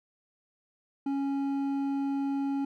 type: tone with hard clipping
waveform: triangle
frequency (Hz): 276.6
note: C#4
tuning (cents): -4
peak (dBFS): -29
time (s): 1.06-2.65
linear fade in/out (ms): 5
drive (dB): 10
effects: none